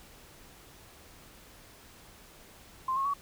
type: tone with pitch steps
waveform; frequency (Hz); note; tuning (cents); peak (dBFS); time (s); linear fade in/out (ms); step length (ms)
sine; 1046.5 / 1086.5 / 1128.1; C6 / C#6 / C#6; 0 / -35 / +30; -27; 2.88-3.138; 5; 86
effects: pink hiss -54 dBFS RMS until 3.21 s